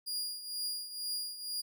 sawtooth tone with tremolo, 4844 Hz, D#8, 47 cents flat, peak -30 dBFS, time 0.06-1.62 s, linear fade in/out 20 ms, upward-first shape triangle, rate 2.1 Hz, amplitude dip 75%, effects none

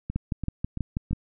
two click trains, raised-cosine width 5 ms, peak -18 / -14 dBFS, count 4 / 7, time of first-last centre 0.1-1.11 / 0.16-1.131 s, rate 2.97 / 6.18 Hz, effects none

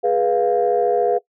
sine chord, F diminished, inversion first, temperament equal with one note detuned, 415.3 / 489.3 / 698.5 Hz, Ab4 / Cb5 / F5, 0 / -16 / 0 cents, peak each -19 / -18 / -19 dBFS, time 0.03-1.19 s, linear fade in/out 20 ms, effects noise-tail reverb RT60 0.1 s tail -20 dB re dry + tanh soft clip ceiling -7 dBFS

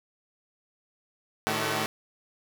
5% pulse tone cluster, 109.6 / 152.9 / 216.7 / 380.3 Hz, A2 / D#3 / A3 / F#4, -6 / -30 / -26 / +48 cents, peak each -21 dBFS, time 1.47-1.86 s, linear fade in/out 0 ms, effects none

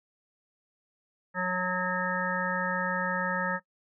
harmonic tone, 182.6 Hz, F#3, 23 cents flat, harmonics 1 / 3 / 5 / 7 / 9 / 10, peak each -34 / -34 / -34 / -34 / -34 / -34 dBFS, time 1.34-3.6 s, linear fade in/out 50 ms, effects noise-tail reverb RT60 0.1 s tail -20 dB re dry

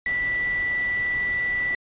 sine tone in noise, 1966 Hz, B6, 8 cents flat, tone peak -22 dBFS, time 0.06-1.75 s, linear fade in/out 2 ms, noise pink, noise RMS -39 dBFS, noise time 0.06-1.75 s, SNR +14 dB, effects resampled to 8000 Hz

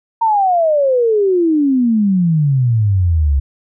sine exponential sweep, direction down, 931 to 66.6 Hz, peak -10 dBFS, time 0.21-3.4 s, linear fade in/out 10 ms, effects none

